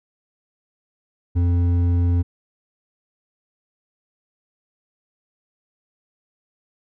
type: tone with hard clipping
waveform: sine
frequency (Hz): 87.31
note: F2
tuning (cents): 0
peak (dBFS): -17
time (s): 1.35-2.23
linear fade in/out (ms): 20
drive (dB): 7
effects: none